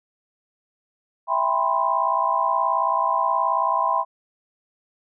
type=chord; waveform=sine; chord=C major seventh; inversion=first; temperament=equal with one note detuned; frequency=659.3 / 794.9 / 987.8 / 1046.5 Hz; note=E5 / G5 / B5 / C6; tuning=0 / +24 / 0 / 0 cents; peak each=-27 / -26 / -22 / -23 dBFS; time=1.27-4.05 s; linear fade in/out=50 ms; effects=none